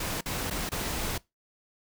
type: noise with dropouts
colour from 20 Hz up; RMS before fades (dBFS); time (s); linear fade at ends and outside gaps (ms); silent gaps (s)
pink; -32; 0-1.18; 5; 0.21-0.258 / 0.501-0.508 / 0.692-0.717
effects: noise-tail reverb RT60 0.2 s tail -22 dB re dry